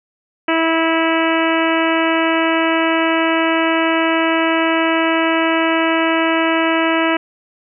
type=harmonic tone; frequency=326.3 Hz; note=E4; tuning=18 cents flat; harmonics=1 / 2 / 3 / 4 / 5 / 6 / 7 / 8 / 9; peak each=-17 / -20 / -22 / -23 / -24 / -25 / -25 / -26 / -27 dBFS; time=0.48-7.17 s; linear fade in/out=5 ms; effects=none